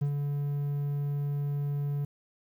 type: tone with ADSR envelope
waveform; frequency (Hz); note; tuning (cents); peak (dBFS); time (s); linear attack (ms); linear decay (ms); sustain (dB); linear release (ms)
triangle; 143.5; D3; -40; -22; 0.01-2.05; 12; 78; -4; 5
effects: 10-bit